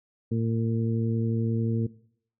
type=harmonic tone; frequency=113.9 Hz; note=A#2; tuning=40 cents flat; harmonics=1 / 2 / 3 / 4; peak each=-26 / -27 / -36 / -35 dBFS; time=0.31-1.87 s; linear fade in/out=10 ms; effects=noise-tail reverb RT60 0.6 s tail -19 dB re dry